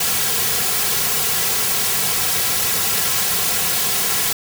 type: noise with comb filter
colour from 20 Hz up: white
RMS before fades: -19 dBFS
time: 0-4.33 s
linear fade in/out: 5 ms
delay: 3.3 ms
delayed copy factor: -0.7
effects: none